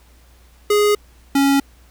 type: tone pair in turn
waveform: square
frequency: 415.3 / 277.2 Hz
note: G#4 / C#4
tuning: 0 / 0 cents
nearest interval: perfect fifth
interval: 700 cents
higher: first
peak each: -13 dBFS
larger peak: neither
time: 0.7-0.95 / 1.35-1.6 s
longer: neither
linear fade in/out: 5 ms
effects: added 60 Hz sine -47 dBFS peak until 1.9 s + pink hiss -54 dBFS RMS until 1.9 s